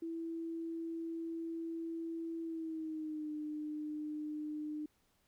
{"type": "tone with pitch glide", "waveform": "sine", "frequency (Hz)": [330, 302.6], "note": ["E4", "D#4"], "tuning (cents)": [2, -48], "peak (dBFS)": -38, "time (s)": [0.02, 4.86], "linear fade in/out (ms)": 5, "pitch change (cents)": -150, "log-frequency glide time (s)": [2.42, 3.31], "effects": ["pink hiss -75 dBFS RMS until 5.27 s"]}